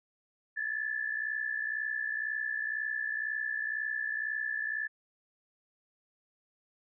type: tone pair together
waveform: sine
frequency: 1694 / 1756 Hz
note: G#6 / A6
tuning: +34 / -4 cents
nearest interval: minor second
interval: 62 cents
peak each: -36 / -33 dBFS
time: 0.56-4.88 s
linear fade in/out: 20 ms
effects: none